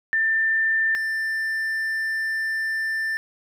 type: tone pair in turn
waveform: sine / triangle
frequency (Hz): 1787 / 1780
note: A6 / A6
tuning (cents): +26 / +20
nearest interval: unison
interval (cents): 6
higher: first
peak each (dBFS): -18 / -21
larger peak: first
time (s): 0.13-0.95 / 0.95-3.17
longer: second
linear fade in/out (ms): 0
effects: none